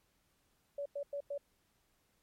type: tone bursts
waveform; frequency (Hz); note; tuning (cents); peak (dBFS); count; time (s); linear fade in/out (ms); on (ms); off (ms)
sine; 569; C#5; +45; -36; 4; 0.78-1.379; 5; 77; 97
effects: pink hiss -75 dBFS RMS until 2.22 s + MP3 64 kbps